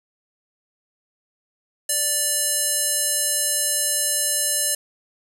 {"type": "tone with band-pass filter", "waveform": "square", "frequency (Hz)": 585, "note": "D5", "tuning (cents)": -7, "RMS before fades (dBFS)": -22, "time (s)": [1.89, 4.75], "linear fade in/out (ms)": 5, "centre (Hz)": 9500, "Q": 2.4, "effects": []}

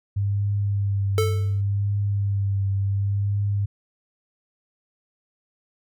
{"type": "tone with vibrato", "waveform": "sine", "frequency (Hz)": 99.8, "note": "G2", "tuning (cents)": 32, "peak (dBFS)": -20, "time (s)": [0.16, 3.66], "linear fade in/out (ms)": 10, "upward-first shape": "triangle", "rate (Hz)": 0.69, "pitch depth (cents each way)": 33}
{"type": "tone with exponential decay", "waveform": "square", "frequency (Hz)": 440, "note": "A4", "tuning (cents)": 0, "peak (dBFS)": -18, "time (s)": [1.18, 1.61], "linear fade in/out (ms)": 1, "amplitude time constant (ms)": 92}
{"effects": []}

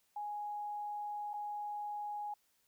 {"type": "tone with dropouts", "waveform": "sine", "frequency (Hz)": 830.6, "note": "G#5", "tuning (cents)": 0, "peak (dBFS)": -38, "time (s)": [0.16, 2.34], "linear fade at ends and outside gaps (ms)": 5, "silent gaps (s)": [1.334, 1.338], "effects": ["white hiss -75 dBFS RMS until 2.67 s"]}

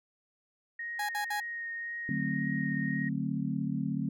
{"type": "tone with vibrato", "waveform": "sine", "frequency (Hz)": 1864.7, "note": "A#6", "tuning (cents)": 0, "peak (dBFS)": -35, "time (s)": [0.79, 3.09], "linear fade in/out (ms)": 5, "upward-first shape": "triangle", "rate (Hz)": 1.9, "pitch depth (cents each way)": 13}
{"type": "tone bursts", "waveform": "30% pulse", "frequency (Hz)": 830.6, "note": "G#5", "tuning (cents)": 0, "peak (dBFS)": -29, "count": 3, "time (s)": [0.99, 1.402], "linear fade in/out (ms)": 5, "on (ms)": 100, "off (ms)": 56}
{"type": "chord", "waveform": "sine", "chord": "D dominant seventh", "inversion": "none", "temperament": "just", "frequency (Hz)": [146.83, 183.54, 220.2, 264.3], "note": ["D3", "F#3", "A3", "C4"], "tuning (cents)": [0, -14, 2, 18], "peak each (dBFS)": -35, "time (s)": [2.09, 4.09], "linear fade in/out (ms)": 2}
{"effects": []}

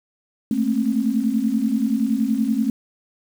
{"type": "tone cluster", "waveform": "sine", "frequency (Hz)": [217.4, 227.9, 267.3], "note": ["A3", "A#3", "C4"], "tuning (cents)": [-21, -39, 37], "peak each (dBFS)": -22, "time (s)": [0.51, 2.7], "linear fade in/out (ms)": 2, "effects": ["7-bit"]}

